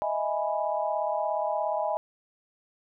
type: chord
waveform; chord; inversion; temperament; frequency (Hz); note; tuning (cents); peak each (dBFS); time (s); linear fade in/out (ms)
sine; E major seventh; third; equal; 622.3 / 659.3 / 830.6 / 987.8; D#5 / E5 / G#5 / B5; 0 / 0 / 0 / 0; -30 / -32 / -30 / -34; 0.02-1.97; 0
effects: none